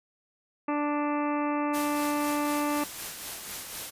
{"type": "harmonic tone", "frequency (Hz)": 293.7, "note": "D4", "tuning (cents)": 0, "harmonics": [1, 2, 3, 4, 5, 6, 7, 8, 9], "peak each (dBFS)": [-28, -34, -33, -34, -46, -45, -44, -46, -44], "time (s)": [0.68, 2.84], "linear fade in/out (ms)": 5}
{"type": "noise with tremolo", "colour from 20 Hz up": "white", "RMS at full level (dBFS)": -36, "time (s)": [1.73, 3.91], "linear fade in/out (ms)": 20, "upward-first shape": "sine", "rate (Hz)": 4, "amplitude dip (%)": 40}
{"effects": ["resampled to 32000 Hz"]}